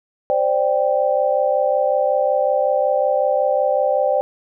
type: chord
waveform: sine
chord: C suspended second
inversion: none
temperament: just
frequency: 523.3 / 588.7 / 784.9 Hz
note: C5 / D5 / G5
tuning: 0 / +4 / +2 cents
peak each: -19 / -18 / -21 dBFS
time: 0.3-4.21 s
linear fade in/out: 0 ms
effects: none